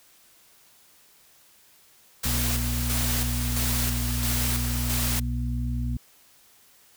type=noise with tremolo; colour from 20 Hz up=white; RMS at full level=-28 dBFS; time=2.23-5.2 s; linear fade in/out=10 ms; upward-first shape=square; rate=1.5 Hz; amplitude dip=40%
type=harmonic tone; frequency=60.3 Hz; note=B1; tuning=41 cents flat; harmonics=1 / 2 / 4; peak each=-27 / -30 / -33 dBFS; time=2.25-5.97 s; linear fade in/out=5 ms
effects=white hiss -57 dBFS RMS until 6.96 s